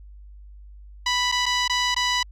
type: tone with dropouts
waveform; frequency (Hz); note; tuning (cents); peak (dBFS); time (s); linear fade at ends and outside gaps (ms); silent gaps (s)
10% pulse; 987.8; B5; 0; -11; 1.06-2.23; 5; 1.317-1.322 / 1.458-1.462 / 1.679-1.696 / 1.946-1.963
effects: added 50 Hz sine -41 dBFS peak until 2.31 s + low-pass 6000 Hz 12 dB/octave